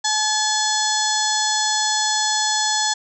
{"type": "harmonic tone", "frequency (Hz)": 858, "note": "A5", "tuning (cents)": -44, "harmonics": [1, 2, 4, 5, 6, 7, 8, 9], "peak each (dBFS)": [-23, -26, -26, -26, -28, -27, -27, -28], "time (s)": [0.04, 2.94], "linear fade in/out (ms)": 10, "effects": []}